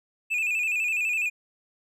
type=tone with vibrato; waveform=triangle; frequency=2540 Hz; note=D#7; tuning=35 cents sharp; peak=-22 dBFS; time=0.3-1.3 s; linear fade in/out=20 ms; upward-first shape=square; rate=12 Hz; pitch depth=62 cents each way; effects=none